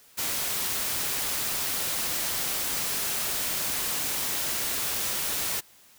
white noise, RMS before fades -29 dBFS, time 0.17-5.61 s, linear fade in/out 20 ms, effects white hiss -56 dBFS RMS until 5.98 s

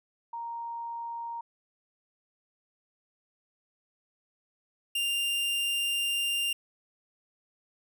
sine / 45% pulse tone pair in turn, 932.3 / 2794 Hz, A#5 / F7, 0 / 0 cents, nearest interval octave + perfect fifth, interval 1900 cents, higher second, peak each -34 / -27 dBFS, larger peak second, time 0.33-1.41 / 4.95-6.53 s, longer second, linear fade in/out 5 ms, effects none

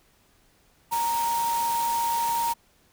sine tone in noise, 932.3 Hz, A#5, in tune, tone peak -23 dBFS, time 0.91-2.54 s, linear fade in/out 20 ms, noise white, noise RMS -34 dBFS, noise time 0.91-2.54 s, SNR +8 dB, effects pink hiss -62 dBFS RMS until 2.92 s

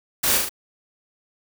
white noise with echo, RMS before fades -21 dBFS, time 0.23-0.38 s, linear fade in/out 10 ms, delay 38 ms, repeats 3, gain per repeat -3 dB, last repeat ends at 0.494 s, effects none

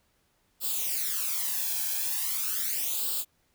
blue noise with flanger, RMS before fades -30 dBFS, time 0.6-3.25 s, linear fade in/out 50 ms, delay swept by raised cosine 0.24 to 1.24 ms, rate 0.4 Hz, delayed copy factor +0.8, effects pink hiss -70 dBFS RMS until 3.54 s

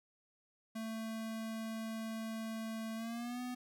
square tone with pitch glide, 222.8 to 248.6 Hz, A3 to B3, +22 to +12 cents, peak -40 dBFS, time 0.75-3.55 s, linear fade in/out 10 ms, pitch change +190 cents, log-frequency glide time 2.96-3.41 s, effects none

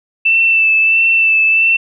sine tone with vibrato, 2657 Hz, E7, 13 cents sharp, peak -8 dBFS, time 0.25-1.77 s, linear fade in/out 10 ms, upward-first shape sine, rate 1.5 Hz, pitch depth 22 cents each way, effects none

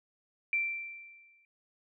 sine tone with exponential decay, 2349 Hz, D7, in tune, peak -25 dBFS, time 0.53-1.45 s, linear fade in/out 1 ms, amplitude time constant 200 ms, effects none

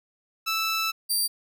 15% pulse tone pair in turn, 1318.5 / 4699 Hz, E6 / D8, 0 / 0 cents, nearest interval octave + minor seventh, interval 2200 cents, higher second, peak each -18 / -16 dBFS, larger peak second, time 0.46-0.92 / 1.09-1.28 s, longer first, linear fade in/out 20 ms, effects none

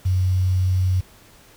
sine tone with quantisation, 92.5 Hz, F#2, in tune, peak -16 dBFS, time 0.05-1.01 s, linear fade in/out 10 ms, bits 7, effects pink hiss -50 dBFS RMS until 1.56 s

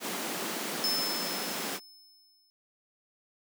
pink high-pass noise, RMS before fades -35 dBFS, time 0-1.8 s, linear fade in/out 50 ms, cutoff 180 Hz, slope 48 dB/octave
45% pulse tone with exponential decay, 5220 Hz, E8, 18 cents flat, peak -26 dBFS, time 0.84-2.5 s, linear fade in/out 0 ms, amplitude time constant 360 ms
effects none

